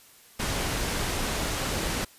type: low-pass noise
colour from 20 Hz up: pink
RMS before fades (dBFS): -29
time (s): 0.39-2.05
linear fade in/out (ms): 10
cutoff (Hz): 11000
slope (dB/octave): 12
effects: white hiss -54 dBFS RMS until 2.18 s + resampled to 32000 Hz